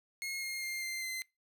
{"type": "tone with pitch steps", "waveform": "sawtooth", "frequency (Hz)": [2158, 2134, 2111, 2088, 2065], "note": ["C#7", "C7", "C7", "C7", "C7"], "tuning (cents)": [-47, 34, 15, -4, -23], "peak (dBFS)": -33, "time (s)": [0.22, 1.22], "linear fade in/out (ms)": 0, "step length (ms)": 200, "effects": ["noise-tail reverb RT60 0.2 s tail -22 dB re dry"]}